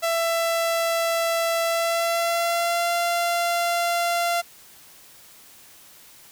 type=tone with pitch glide; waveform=sawtooth; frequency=667 to 689.3 Hz; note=E5 to F5; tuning=+20 to -23 cents; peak=-17 dBFS; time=0.02-4.42 s; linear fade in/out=20 ms; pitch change=+57 cents; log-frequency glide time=1.64-2.93 s; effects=white hiss -49 dBFS RMS until 6.31 s